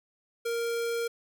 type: tone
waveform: square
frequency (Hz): 466.2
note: A#4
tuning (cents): 0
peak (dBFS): -29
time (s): 0.45-1.08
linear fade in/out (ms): 10
effects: none